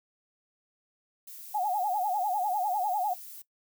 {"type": "noise", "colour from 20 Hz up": "violet", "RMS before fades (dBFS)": -45, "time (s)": [1.27, 3.42], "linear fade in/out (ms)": 5}
{"type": "tone with vibrato", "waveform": "sine", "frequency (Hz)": 781, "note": "G5", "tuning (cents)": -7, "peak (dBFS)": -26, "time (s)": [1.54, 3.14], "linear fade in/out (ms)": 10, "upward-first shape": "sine", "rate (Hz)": 10, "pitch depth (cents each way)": 160}
{"effects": ["noise-tail reverb RT60 0.1 s tail -18 dB re dry"]}